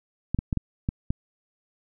clicks, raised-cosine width 5 ms, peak -12 dBFS, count 6, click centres 0.346 / 0.389 / 0.528 / 0.573 / 0.889 / 1.105 s, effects none

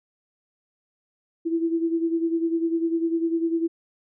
sine beating tone pair, 329.9 / 339.9 Hz, E4 / F4, +1 / -47 cents, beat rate 10 Hz, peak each -22 / -28 dBFS, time 1.45-3.68 s, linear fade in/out 20 ms, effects none

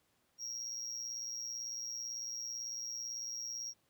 triangle tone with amplitude modulation, 5620 Hz, F8, 10 cents sharp, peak -35 dBFS, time 0.38-3.74 s, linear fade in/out 50 ms, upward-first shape sine, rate 118 Hz, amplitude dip 70%, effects pink hiss -75 dBFS RMS until 3.89 s + high-pass 80 Hz 12 dB/octave

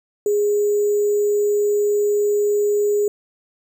sine tone with sample-and-hold, 413.4 Hz, G#4, 8 cents flat, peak -15 dBFS, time 0.26-3.08 s, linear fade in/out 2 ms, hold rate 7350 Hz, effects none

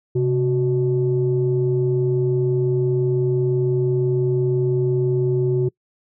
sine tone pair together, 131.95 / 370 Hz, C3 / F#4, +15 / 0 cents, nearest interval octave + tritone, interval 1785 cents, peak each -18 dBFS, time 0.15-5.69 s, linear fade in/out 10 ms, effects noise-tail reverb RT60 0.1 s tail -25 dB re dry + tanh soft clip ceiling -10 dBFS

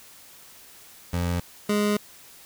25% pulse tone pair in turn, 87.31 / 207.7 Hz, F2 / G#3, 0 / 0 cents, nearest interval octave + minor third, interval 1500 cents, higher second, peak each -20 / -17 dBFS, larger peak second, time 1.13-1.4 / 1.69-1.97 s, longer second, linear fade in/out 5 ms, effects white hiss -49 dBFS RMS until 2.45 s

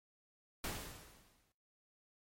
pink noise with exponential decay, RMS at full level -39 dBFS, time 0.64-1.52 s, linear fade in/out 1 ms, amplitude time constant 190 ms, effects noise-tail reverb RT60 0.8 s tail -25 dB re dry + MP3 64 kbps

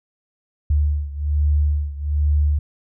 sine beating tone pair, 73.42 / 74.62 Hz, D2 / D2, 0 / +28 cents, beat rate 1.2 Hz, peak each -18 / -21 dBFS, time 0.7-2.59 s, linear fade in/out 5 ms, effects none

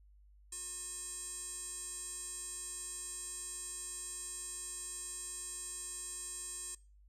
square tone with band-pass filter, 360.7 Hz, F#4, 44 cents flat, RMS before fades -44 dBFS, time 0.52-6.75 s, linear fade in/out 5 ms, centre 8200 Hz, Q 7.4, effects noise-tail reverb RT60 0.4 s tail -25 dB re dry + added 50 Hz sine -59 dBFS peak until 7.08 s

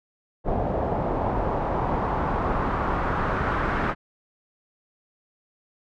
pink noise with low-pass filter sweep, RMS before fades -25 dBFS, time 0.44-3.95 s, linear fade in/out 50 ms, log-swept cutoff 680 to 1500 Hz, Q 2.1, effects none

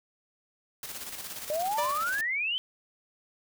white noise with tremolo, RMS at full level -38 dBFS, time 0.83-2.21 s, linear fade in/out 2 ms, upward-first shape square, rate 17 Hz, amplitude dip 45%
sine exponential sweep, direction up, 587.3 to 3136 Hz, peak -27 dBFS, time 1.5-2.58 s, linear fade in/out 0 ms
sawtooth tone with exponential decay, 589 Hz, D5, 5 cents sharp, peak -23 dBFS, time 1.78-2.29 s, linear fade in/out 5 ms, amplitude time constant 110 ms
effects none

